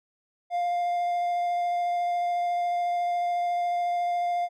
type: tone with vibrato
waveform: triangle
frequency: 702 Hz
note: F5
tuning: 9 cents sharp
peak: -22 dBFS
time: 0.5-4.49 s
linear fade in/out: 50 ms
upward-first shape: triangle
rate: 14 Hz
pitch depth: 10 cents each way
effects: none